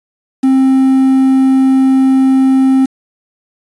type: tone with quantisation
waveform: triangle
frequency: 264.7 Hz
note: C4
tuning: 20 cents sharp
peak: -4 dBFS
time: 0.43-2.86 s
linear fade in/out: 10 ms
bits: 5
effects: resampled to 22050 Hz